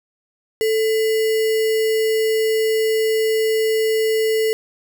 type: tone with sample-and-hold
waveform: sine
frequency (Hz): 440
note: A4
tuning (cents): 0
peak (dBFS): -15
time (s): 0.61-4.53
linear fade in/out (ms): 0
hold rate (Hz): 2450
effects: none